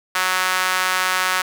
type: tone with high-pass filter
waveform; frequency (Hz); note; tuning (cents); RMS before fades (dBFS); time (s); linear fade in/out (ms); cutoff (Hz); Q
sawtooth; 185; F#3; 0; -20; 0.15-1.42; 5; 1300; 1.6
effects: none